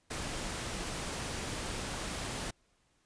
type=noise; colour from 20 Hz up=pink; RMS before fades=-38 dBFS; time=0.1-2.51 s; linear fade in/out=10 ms; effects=pink hiss -72 dBFS RMS until 3.05 s + resampled to 22050 Hz